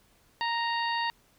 harmonic tone with a mistuned harmonic, 932.3 Hz, A#5, in tune, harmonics 1 / 2 / 3 / 4 / 5, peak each -29 / -33 / -37 / -39 / -39 dBFS, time 0.41-1.1 s, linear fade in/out 0 ms, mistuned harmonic 5, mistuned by -41 cents, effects pink hiss -64 dBFS RMS until 1.38 s

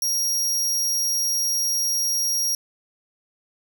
sawtooth tone, 5630 Hz, F8, 13 cents sharp, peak -18 dBFS, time 0.02-2.55 s, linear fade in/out 2 ms, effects none

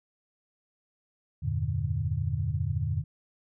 sine chord, E half-diminished seventh, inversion none, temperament equal with one note detuned, 83.9 / 98 / 116.54 / 146.83 Hz, E2 / G2 / Bb2 / D3, +31 / 0 / 0 / 0 cents, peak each -32 dBFS, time 1.42-3.04 s, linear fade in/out 20 ms, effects none

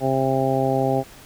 harmonic tone, 133.1 Hz, C3, 30 cents sharp, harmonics 1 / 2 / 3 / 4 / 5 / 6, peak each -25 / -25 / -25 / -25 / -25 / -25 dBFS, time 0-1.04 s, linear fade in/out 50 ms, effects pink hiss -45 dBFS RMS until 1.25 s

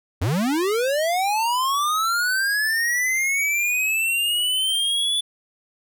square linear sweep, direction up, 77.6 to 3475 Hz, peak -20 dBFS, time 0.21-5.21 s, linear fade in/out 10 ms, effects none

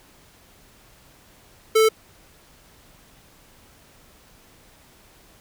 square tone, 440 Hz, A4, in tune, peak -14 dBFS, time 1.75-1.89 s, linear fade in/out 10 ms, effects pink hiss -53 dBFS RMS until 5.4 s

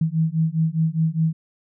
sine beating tone pair, 158.5 / 163.4 Hz, D#3 / E3, +32 / -15 cents, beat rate 4.9 Hz, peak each -21 / -21 dBFS, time 0.01-1.33 s, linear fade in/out 5 ms, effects none

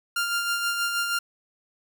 sawtooth tone with tremolo, 1396.9 Hz, F6, in tune, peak -19 dBFS, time 0.16-1.19 s, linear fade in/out 5 ms, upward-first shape sine, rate 6.3 Hz, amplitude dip 40%, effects none

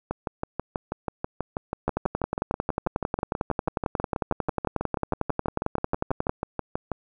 two click trains, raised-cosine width 1 ms, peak -10 / -13 dBFS, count 50 / 43, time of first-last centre 1.88-6.294 / 0.11-6.917 s, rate 11.1 / 6.17 Hz, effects none

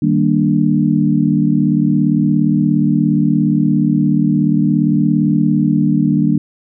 sine chord, Eb major seventh, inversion none, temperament equal, 155.56 / 196 / 233.1 / 293.7 Hz, Eb3 / G3 / Bb3 / D4, 0 / 0 / 0 / 0 cents, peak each -16 dBFS, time 0.02-6.38 s, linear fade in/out 5 ms, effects none

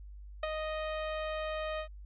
sawtooth tone with ADSR envelope, 622.3 Hz, D#5, in tune, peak -25 dBFS, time 0.43-1.88 s, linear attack 4 ms, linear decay 22 ms, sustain -5 dB, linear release 87 ms, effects added 50 Hz sine -45 dBFS peak until 2.05 s + resampled to 8000 Hz

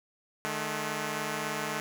5% pulse tone pair together, 151.33 / 215.2 Hz, D#3 / A3, -48 / -38 cents, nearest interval tritone, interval 610 cents, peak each -24 / -22 dBFS, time 0.45-1.8 s, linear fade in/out 0 ms, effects none

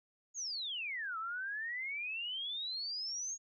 sine exponential two-way sweep, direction down then up, 6860 to 1282 to 6700 Hz, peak -37 dBFS, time 0.34-3.38 s, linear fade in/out 50 ms, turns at 1.18 s, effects none

